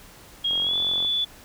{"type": "tone with pitch glide", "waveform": "sine", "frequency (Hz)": [3271, 3456], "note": ["G#7", "A7"], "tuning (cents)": [-27, -32], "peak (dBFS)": -21, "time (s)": [0.44, 1.25], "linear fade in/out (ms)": 10, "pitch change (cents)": 95, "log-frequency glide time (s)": [0.62, 0.75]}
{"type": "click train", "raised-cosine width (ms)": 1, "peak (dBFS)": -25, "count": 25, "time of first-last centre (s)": [0.51, 1.048], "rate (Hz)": 44.6}
{"effects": ["pink hiss -48 dBFS RMS until 1.44 s"]}